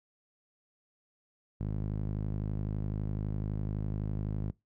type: tone with band-pass filter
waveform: sawtooth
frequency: 51.91 Hz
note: G#1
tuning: in tune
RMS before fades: -34 dBFS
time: 1.6-4.51 s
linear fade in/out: 10 ms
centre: 140 Hz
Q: 1.1
effects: noise-tail reverb RT60 0.2 s tail -23 dB re dry